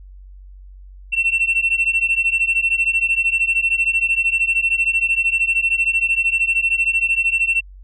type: beating tone pair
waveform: sine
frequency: 2696 / 2709 Hz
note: E7 / E7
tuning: +38 / +47 cents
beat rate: 13 Hz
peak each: -17 / -16 dBFS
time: 1.12-7.61 s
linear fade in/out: 20 ms
effects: tanh soft clip ceiling -11 dBFS + added 47 Hz sine -37 dBFS peak until 7.83 s